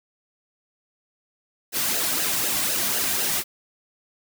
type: noise with flanger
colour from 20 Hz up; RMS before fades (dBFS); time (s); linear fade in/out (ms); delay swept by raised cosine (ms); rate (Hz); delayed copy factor
white; -24; 1.72-3.44; 50; 0.86 to 2.36; 4; -0.65
effects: none